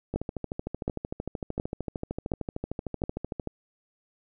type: two click trains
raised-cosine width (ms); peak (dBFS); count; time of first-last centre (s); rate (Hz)
2; -18 / -14; 45 / 5; 0.14-3.473 / 0.16-3.038; 13.2 / 1.39
effects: none